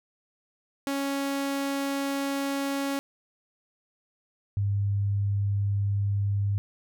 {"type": "tone pair in turn", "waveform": ["sawtooth", "sine"], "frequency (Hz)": [277.2, 100.59], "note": ["C#4", "G2"], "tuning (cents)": [0, 45], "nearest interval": "octave + tritone", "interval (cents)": 1755, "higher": "first", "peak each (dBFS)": -23, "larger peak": "neither", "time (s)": [[0.87, 2.99], [4.57, 6.58]], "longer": "first", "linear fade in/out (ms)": 0, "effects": []}